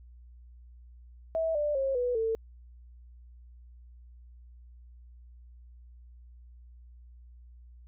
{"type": "tone with pitch steps", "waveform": "sine", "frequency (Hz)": [649, 591.7, 539.5, 491.9, 448.4], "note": ["E5", "D5", "C#5", "B4", "A4"], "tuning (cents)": [-27, 13, -47, -7, 33], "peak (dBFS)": -26, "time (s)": [1.35, 2.35], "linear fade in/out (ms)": 0, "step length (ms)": 200, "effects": ["added 60 Hz sine -49 dBFS peak until 7.87 s"]}